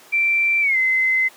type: tone with pitch glide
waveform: sine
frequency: 2347 to 2055 Hz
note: D7 to C7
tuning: -2 to -32 cents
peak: -15 dBFS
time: 0.12-1.29 s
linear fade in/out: 20 ms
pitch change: -230 cents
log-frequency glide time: 0.61-0.77 s
effects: pink hiss -46 dBFS RMS until 1.36 s + high-pass 400 Hz 12 dB/octave